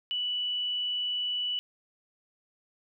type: tone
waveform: sine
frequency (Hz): 2960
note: F#7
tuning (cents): 0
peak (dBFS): -28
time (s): 0.11-1.59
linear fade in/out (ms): 0
effects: none